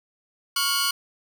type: tone cluster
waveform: sawtooth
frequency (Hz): 1106 / 1412 / 2996 / 4311 / 4789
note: C#6 / F6 / F#7 / C#8 / D8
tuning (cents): -4 / +19 / +21 / -49 / +33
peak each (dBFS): -25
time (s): 0.56-0.91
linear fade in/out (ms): 5
effects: none